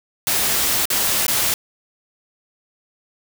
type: noise with dropouts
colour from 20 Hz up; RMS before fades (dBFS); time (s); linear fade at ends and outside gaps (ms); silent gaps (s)
white; -19; 0.27-1.54; 1; 0.855-0.902 / 1.266-1.281
effects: none